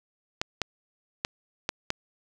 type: clicks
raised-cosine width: 0.2 ms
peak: -9 dBFS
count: 5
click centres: 0.415 / 0.617 / 1.249 / 1.691 / 1.904 s
effects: none